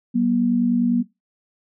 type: tone pair together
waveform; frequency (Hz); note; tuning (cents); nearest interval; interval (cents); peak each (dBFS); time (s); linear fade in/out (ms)
sine; 189.97 / 240; F#3 / B3; +46 / -49; major third; 405; -23 / -17; 0.14-1.03; 20
effects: noise-tail reverb RT60 0.2 s tail -18 dB re dry